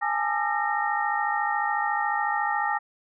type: tone cluster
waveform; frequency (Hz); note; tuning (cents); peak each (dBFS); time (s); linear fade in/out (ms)
sine; 824 / 878 / 1205 / 1343 / 1854; G#5 / A5 / D6 / E6 / A#6; -14 / -4 / +44 / +32 / -10; -27 / -30 / -32 / -33 / -29; 0.01-2.79; 20
effects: none